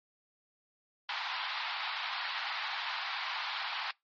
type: band-pass noise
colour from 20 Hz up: pink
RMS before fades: -37 dBFS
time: 1.09-3.91 s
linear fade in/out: 2 ms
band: 800 to 4500 Hz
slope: 48 dB/octave
effects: noise-tail reverb RT60 0.2 s tail -25 dB re dry + MP3 32 kbps